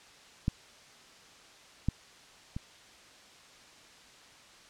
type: clicks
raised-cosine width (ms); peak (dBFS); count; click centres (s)
5; -15 / -14 / -23; 3; 0.481 / 1.886 / 2.565
effects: white hiss -55 dBFS RMS until 4.69 s + low-pass 6000 Hz 12 dB/octave